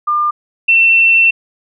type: tone pair in turn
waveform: sine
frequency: 1200 / 2694 Hz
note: D6 / E7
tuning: +37 / +37 cents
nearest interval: octave + major second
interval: 1400 cents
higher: second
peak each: -11 / -6 dBFS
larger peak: second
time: 0.07-0.31 / 0.68-1.31 s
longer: second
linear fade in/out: 10 ms
effects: none